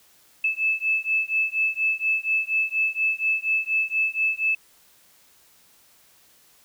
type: beating tone pair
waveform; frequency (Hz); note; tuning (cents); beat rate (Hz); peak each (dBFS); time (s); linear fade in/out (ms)
sine; 2615 / 2619.2; E7 / E7; -15 / -12; 4.2; -24; 0.44-4.55; 5
effects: white hiss -57 dBFS RMS until 6.64 s